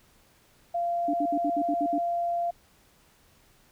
sine tone, 690 Hz, F5, 21 cents flat, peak -25 dBFS, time 0.74-2.51 s, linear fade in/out 10 ms
sine tone bursts, 293.7 Hz, D4, in tune, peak -26 dBFS, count 8, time 1.08-1.984 s, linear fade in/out 5 ms, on 57 ms, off 64 ms
effects pink hiss -61 dBFS RMS until 3.71 s

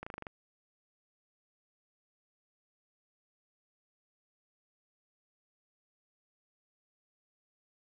slowing click train, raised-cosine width 0.5 ms, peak -26 dBFS, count 7, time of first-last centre 0.03-0.268 s, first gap 35 ms, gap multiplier 1.05, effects none

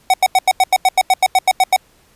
square tone bursts, 750 Hz, F#5, 23 cents sharp, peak -9 dBFS, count 14, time 0.1-1.763 s, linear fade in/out 2 ms, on 38 ms, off 87 ms, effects pink hiss -53 dBFS RMS until 2.15 s + resampled to 32000 Hz

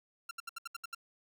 sawtooth tone bursts, 1367 Hz, F6, 37 cents flat, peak -35 dBFS, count 8, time 0.29-0.948 s, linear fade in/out 5 ms, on 21 ms, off 70 ms, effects none

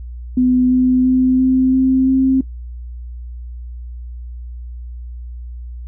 sine tone with pitch steps, 252 / 254.3 / 256.7 / 259.1 / 261.5 / 263.9 Hz, B3 / C4 / C4 / C4 / C4 / C4, +35 / -49 / -33 / -17 / -1 / +15 cents, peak -10 dBFS, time 0.37-2.41 s, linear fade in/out 5 ms, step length 340 ms, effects noise-tail reverb RT60 0.1 s tail -18 dB re dry + added 60 Hz sine -27 dBFS peak until 5.87 s

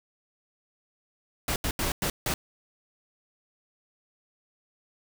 pink noise bursts at uneven times, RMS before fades -28 dBFS, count 5, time 1.48-1.56 / 1.64-1.71 / 1.79-1.92 / 2.02-2.1 / 2.26-2.34 s, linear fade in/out 2 ms, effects none

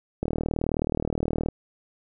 click train, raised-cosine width 2 ms, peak -12 dBFS, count 50, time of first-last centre 0.23-1.486 s, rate 39 Hz, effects none

